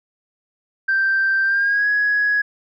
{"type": "tone with pitch glide", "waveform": "sine", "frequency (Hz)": [1568, 1670.9], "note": ["G6", "G#6"], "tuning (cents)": [0, 10], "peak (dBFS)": -14, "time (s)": [0.88, 2.42], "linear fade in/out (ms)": 10, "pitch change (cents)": 110, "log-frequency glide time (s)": [1.44, 1.88], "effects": ["tanh soft clip ceiling -11 dBFS"]}